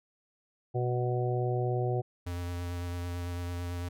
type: harmonic tone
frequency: 123.47 Hz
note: B2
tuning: in tune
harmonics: 1 / 3 / 4 / 5 / 6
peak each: -29 / -33 / -37 / -40 / -37 dBFS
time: 0.74-2.02 s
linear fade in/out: 20 ms
type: tone with vibrato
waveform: square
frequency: 87.7 Hz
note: F2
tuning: 8 cents sharp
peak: -34 dBFS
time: 2.26-3.89 s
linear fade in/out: 10 ms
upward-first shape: sine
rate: 9 Hz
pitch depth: 16 cents each way
effects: none